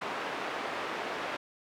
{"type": "band-pass noise", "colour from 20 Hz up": "pink", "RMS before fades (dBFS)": -36, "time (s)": [0.01, 1.37], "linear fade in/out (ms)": 10, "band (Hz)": [440, 2300], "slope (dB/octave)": 12, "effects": []}